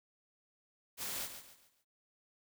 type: noise with echo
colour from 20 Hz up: white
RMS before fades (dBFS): -40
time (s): 0.97-1.29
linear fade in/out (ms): 50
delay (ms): 140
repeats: 4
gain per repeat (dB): -9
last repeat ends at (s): 1.85
effects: none